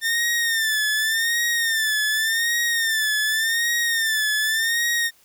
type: tone with vibrato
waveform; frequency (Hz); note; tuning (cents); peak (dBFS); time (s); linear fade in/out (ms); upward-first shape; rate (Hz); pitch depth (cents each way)
sawtooth; 1800; A6; +39; -16; 0.01-5.11; 50; sine; 0.87; 81
effects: white hiss -57 dBFS RMS until 5.24 s